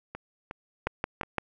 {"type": "two click trains", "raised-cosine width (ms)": 0.5, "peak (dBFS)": [-12, -22], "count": [4, 4], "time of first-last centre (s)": [[0.87, 1.383], [0.15, 1.233]], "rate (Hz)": [5.85, 2.77], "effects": []}